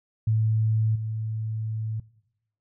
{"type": "tone with level steps", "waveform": "sine", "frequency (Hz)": 110, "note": "A2", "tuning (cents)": 0, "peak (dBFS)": [-19, -26], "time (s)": [0.27, 2], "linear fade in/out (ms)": 5, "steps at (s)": 0.95, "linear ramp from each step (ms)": 10, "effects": ["noise-tail reverb RT60 0.9 s tail -22 dB re dry"]}